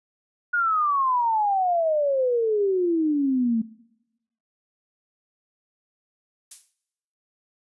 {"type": "exponential sweep", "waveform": "sine", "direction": "down", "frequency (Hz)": [1453, 220], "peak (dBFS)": -19, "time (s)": [0.53, 3.62], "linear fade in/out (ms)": 10}
{"type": "noise with exponential decay", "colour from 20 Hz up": "violet", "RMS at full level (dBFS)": -32, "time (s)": [6.51, 6.74], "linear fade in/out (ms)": 5, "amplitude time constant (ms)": 50}
{"effects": ["noise-tail reverb RT60 0.9 s tail -21 dB re dry", "resampled to 24000 Hz"]}